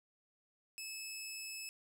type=tone; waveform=15% pulse; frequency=2601 Hz; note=E7; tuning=24 cents flat; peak=-36 dBFS; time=0.78-1.69 s; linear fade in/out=0 ms; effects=none